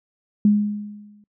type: tone with exponential decay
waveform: sine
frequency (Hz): 207.7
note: G#3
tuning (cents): 0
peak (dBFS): -10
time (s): 0.45-1.24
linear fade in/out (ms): 2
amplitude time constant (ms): 170
effects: noise-tail reverb RT60 0.1 s tail -26 dB re dry